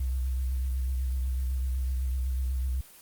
sine tone with vibrato, 64.4 Hz, C2, 27 cents flat, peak -26 dBFS, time 0-2.81 s, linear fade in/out 5 ms, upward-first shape triangle, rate 8 Hz, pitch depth 54 cents each way, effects white hiss -52 dBFS RMS until 3.01 s + Opus 24 kbps

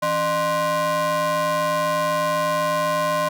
square ring-modulated tone, 220 Hz, A3, in tune, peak -17 dBFS, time 0.02-3.29 s, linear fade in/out 10 ms, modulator 826 Hz, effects none

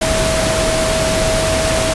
sine tone in noise, 643 Hz, E5, 43 cents flat, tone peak -17 dBFS, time 0.01-1.94 s, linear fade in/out 10 ms, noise pink, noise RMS -17 dBFS, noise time 0.01-1.94 s, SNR -3 dB, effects resampled to 24000 Hz

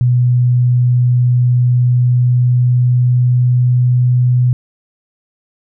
sine tone with pitch glide, 123.47 to 124.4 Hz, B2 to B2, 0 to +13 cents, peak -8 dBFS, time 0.01-4.53 s, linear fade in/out 0 ms, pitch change +13 cents, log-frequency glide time 1.66-4.34 s, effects none

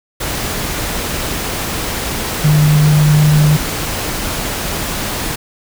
sine tone in noise, 150.5 Hz, D3, 43 cents sharp, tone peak -7 dBFS, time 2.44-3.57 s, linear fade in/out 10 ms, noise pink, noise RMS -20 dBFS, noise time 0.2-5.36 s, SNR +10 dB, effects none

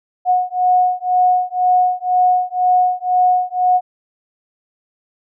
sine beating tone pair, 728 / 730 Hz, F#5 / F#5, -28 / -24 cents, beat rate 2 Hz, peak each -15 dBFS, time 0.25-3.81 s, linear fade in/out 50 ms, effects none

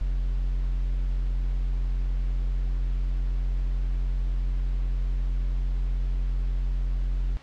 triangle tone, 44.51 Hz, F1, 34 cents sharp, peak -21 dBFS, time 0.01-7.37 s, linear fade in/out 0 ms, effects pink hiss -51 dBFS RMS until 7.42 s + low-pass 4000 Hz 12 dB/octave

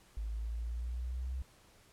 sine linear sweep, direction up, 53 to 65.41 Hz, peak -35 dBFS, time 0.17-1.42 s, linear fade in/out 0 ms, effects pink hiss -63 dBFS RMS until 1.92 s + low-pass 12000 Hz 12 dB/octave

